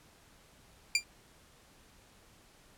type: tone with exponential decay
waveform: 20% pulse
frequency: 2380 Hz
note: D7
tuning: 22 cents sharp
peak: -16 dBFS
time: 0.95-1.04 s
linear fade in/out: 2 ms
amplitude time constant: 19 ms
effects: pink hiss -61 dBFS RMS until 2.77 s + low-pass 12000 Hz 12 dB/octave